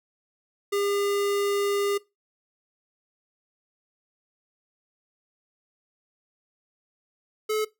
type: tone pair in turn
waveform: square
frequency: 403.7 / 430.4 Hz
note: G#4 / A4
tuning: -49 / -38 cents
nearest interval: minor second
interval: 111 cents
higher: second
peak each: -24 dBFS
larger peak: neither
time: 0.72-1.98 / 7.49-7.65 s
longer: first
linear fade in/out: 10 ms
effects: noise-tail reverb RT60 0.2 s tail -19 dB re dry